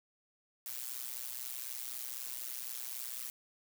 blue noise with amplitude modulation, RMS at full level -38 dBFS, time 0.66-3.3 s, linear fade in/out 2 ms, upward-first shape sine, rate 124 Hz, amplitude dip 95%, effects none

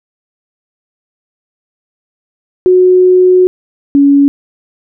sine tone pair in turn, 366.6 / 281.6 Hz, F#4 / C#4, -16 / +27 cents, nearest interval perfect fourth, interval 457 cents, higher first, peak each -3 dBFS, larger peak neither, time 2.66-3.47 / 3.95-4.28 s, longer first, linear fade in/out 0 ms, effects none

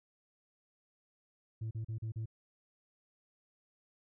sine tone bursts, 111.1 Hz, A2, 17 cents sharp, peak -33 dBFS, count 5, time 1.61-2.258 s, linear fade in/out 10 ms, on 100 ms, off 37 ms, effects tanh soft clip ceiling -35 dBFS

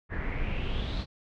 brown noise with low-pass filter sweep, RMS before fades -31 dBFS, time 0.09-1.06 s, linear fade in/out 50 ms, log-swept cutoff 1700 to 4300 Hz, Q 5.3, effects none

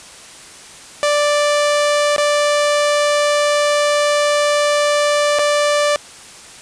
sawtooth tone with dropouts, 587.3 Hz, D5, in tune, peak -9 dBFS, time 1.03-5.96 s, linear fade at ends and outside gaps 0 ms, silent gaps 2.163-2.181 / 5.387-5.392 s, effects white hiss -38 dBFS RMS until 6.61 s + resampled to 22050 Hz

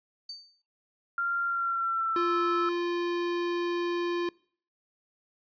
sine tone with exponential decay, 4586 Hz, D8, 42 cents flat, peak -34 dBFS, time 0.29-0.62 s, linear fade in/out 5 ms, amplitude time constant 70 ms
sine tone with pitch glide, 1387 to 1314.5 Hz, F6 to E6, -12 to -5 cents, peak -26 dBFS, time 1.18-2.69 s, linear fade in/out 2 ms, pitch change -93 cents, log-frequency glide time 1.45-2.36 s
square tone, 347.4 Hz, F4, 9 cents flat, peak -28 dBFS, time 2.16-4.29 s, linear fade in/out 2 ms
effects noise-tail reverb RT60 0.5 s tail -24 dB re dry + resampled to 11025 Hz

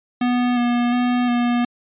square tone with vibrato, 243.5 Hz, B3, 24 cents flat, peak -17 dBFS, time 0.21-1.65 s, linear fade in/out 5 ms, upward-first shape square, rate 1.4 Hz, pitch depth 17 cents each way, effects resampled to 8000 Hz

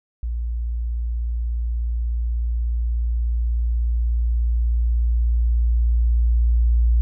sine tone with level ramp, 58.27 Hz, A#1, in tune, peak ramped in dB -22 to -13 dBFS, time 0.23-7.01 s, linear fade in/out 0 ms, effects none

